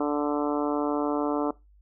harmonic tone, 146.83 Hz, D3, in tune, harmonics 2 / 3 / 4 / 5 / 6 / 7 / 8 / 9, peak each -26 / -30 / -32 / -34 / -36 / -37 / -38 / -39 dBFS, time 0-1.51 s, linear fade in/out 5 ms, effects noise-tail reverb RT60 0.2 s tail -20 dB re dry + added 50 Hz sine -54 dBFS peak until 1.81 s

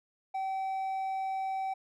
sine tone with hard clipping, 768 Hz, G5, 36 cents flat, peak -32 dBFS, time 0.34-1.74 s, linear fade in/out 10 ms, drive 3 dB, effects none

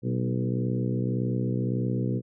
harmonic tone with a mistuned harmonic, 61.74 Hz, B1, in tune, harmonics 2 / 3 / 4 / 5 / 6 / 7 / 8, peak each -27 / -31 / -33 / -35 / -37 / -38 / -39 dBFS, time 0.02-2.22 s, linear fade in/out 50 ms, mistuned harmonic 3, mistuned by +54 cents, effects none

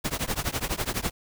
pink noise with tremolo, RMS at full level -25 dBFS, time 0.04-1.11 s, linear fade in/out 10 ms, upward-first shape triangle, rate 12 Hz, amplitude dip 100%, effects none

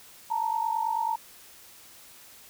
sine tone pair together, 883.1 / 932.3 Hz, A5 / A#5, +6 / 0 cents, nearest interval minor second, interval 94 cents, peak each -28 dBFS, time 0.3-1.16 s, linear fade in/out 10 ms, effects white hiss -51 dBFS RMS until 2.49 s

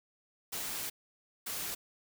white noise bursts at uneven times, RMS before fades -38 dBFS, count 2, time 0.52-0.9 / 1.46-1.75 s, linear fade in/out 10 ms, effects none

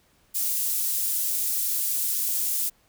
pink high-pass noise, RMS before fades -26 dBFS, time 0.34-2.7 s, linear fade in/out 20 ms, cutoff 11000 Hz, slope 12 dB/octave, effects pink hiss -63 dBFS RMS until 2.88 s

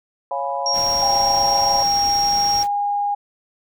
sine chord, C# dominant seventh, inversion none, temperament equal, 554.4 / 698.5 / 830.6 / 987.8 Hz, C#5 / E#5 / G#5 / B5, 0 / 0 / 0 / 0 cents, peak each -27 / -27 / -26 / -27 dBFS, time 0.31-1.83 s, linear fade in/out 2 ms
sine tone, 5588 Hz, F8, in tune, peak -18 dBFS, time 0.66-2.63 s, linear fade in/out 2 ms
pink noise, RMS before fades -33 dBFS, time 0.72-2.68 s, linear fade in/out 50 ms
sine tone with pitch glide, 802 to 815.5 Hz, G5 to G#5, +39 to -32 cents, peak -18 dBFS, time 1.02-3.15 s, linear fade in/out 10 ms, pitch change +29 cents, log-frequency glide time 1.38-2.78 s
effects none

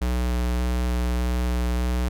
square tone with vibrato, 61 Hz, B1, 21 cents flat, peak -22 dBFS, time 0.01-2.09 s, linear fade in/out 10 ms, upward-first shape square, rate 1.7 Hz, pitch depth 10 cents each way, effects none

